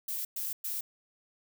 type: noise bursts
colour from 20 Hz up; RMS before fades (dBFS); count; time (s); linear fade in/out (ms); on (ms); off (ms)
violet; -35; 3; 0.08-0.81; 5; 170; 110
effects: none